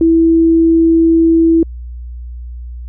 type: tone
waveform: sine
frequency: 328.8 Hz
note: E4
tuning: 4 cents flat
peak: -6 dBFS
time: 0.01-1.63 s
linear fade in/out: 2 ms
effects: added 60 Hz sine -24 dBFS peak until 2.88 s